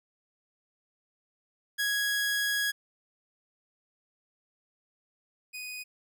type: tone pair in turn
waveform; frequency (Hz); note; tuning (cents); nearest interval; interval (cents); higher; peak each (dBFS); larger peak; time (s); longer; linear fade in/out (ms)
sawtooth; 1661.2 / 2489; G#6 / D#7; 0 / 0; perfect fifth; 700; second; -23 / -34; first; 1.78-2.72 / 5.53-5.84; first; 20
effects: none

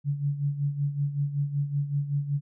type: tone with tremolo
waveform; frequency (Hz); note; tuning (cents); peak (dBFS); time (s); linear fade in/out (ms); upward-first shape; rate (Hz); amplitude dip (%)
sine; 143; D3; -46; -22; 0.04-2.41; 50; sine; 5.3; 70
effects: none

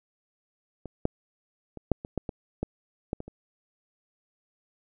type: clicks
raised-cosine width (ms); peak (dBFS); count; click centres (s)
2; -24 / -10 / -26 / -8 / -23 / -14 / -19 / -15 / -15 / -23 / -29; 11; 0.857 / 1.054 / 1.773 / 1.917 / 2.049 / 2.177 / 2.292 / 2.63 / 3.131 / 3.204 / 3.28
effects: none

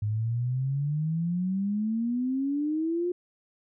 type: exponential sweep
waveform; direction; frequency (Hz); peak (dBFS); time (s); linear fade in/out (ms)
sine; up; 103.4 to 360; -25; 0.02-3.12; 5
effects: none

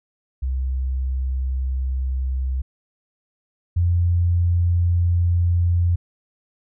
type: tone pair in turn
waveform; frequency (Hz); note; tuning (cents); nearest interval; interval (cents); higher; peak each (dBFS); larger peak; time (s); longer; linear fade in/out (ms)
sine; 65.1 / 86.9; C2 / F2; -8 / -8; perfect fourth; 500; second; -20 / -15; second; 0.42-2.62 / 3.76-5.96; neither; 10
effects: none

